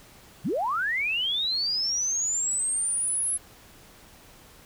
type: linear sweep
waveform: sine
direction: up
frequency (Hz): 111.2 to 11000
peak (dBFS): -24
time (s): 0.44-3.38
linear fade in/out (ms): 20
effects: pink hiss -52 dBFS RMS until 4.65 s